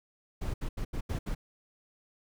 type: noise bursts at uneven times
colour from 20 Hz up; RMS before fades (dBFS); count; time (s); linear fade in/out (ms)
brown; -33; 6; 0.41-0.54 / 0.61-0.69 / 0.77-0.85 / 0.93-1.01 / 1.09-1.19 / 1.26-1.35; 10
effects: none